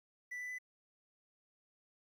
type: tone with pitch steps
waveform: triangle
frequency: 1975.5 / 1988.1 / 2001 Hz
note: B6 / B6 / B6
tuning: 0 / +11 / +22 cents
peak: -39 dBFS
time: 0.31-0.586 s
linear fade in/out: 10 ms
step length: 92 ms
effects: 12-bit